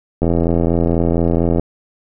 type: click train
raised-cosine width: 2 ms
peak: -3 dBFS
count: 117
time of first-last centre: 0.22-1.596 s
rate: 84.3 Hz
effects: none

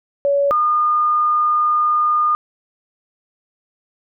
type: tone pair in turn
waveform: sine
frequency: 564 / 1217.4 Hz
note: C#5 / D#6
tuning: +30 / -38 cents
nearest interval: octave + minor second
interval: 1332 cents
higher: second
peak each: -13 dBFS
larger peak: neither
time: 0.25-0.51 / 0.51-2.35 s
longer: second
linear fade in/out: 0 ms
effects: none

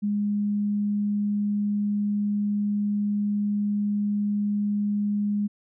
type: tone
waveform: sine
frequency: 205.9 Hz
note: G#3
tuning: 15 cents flat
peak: -22 dBFS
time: 0.02-5.48 s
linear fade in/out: 20 ms
effects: none

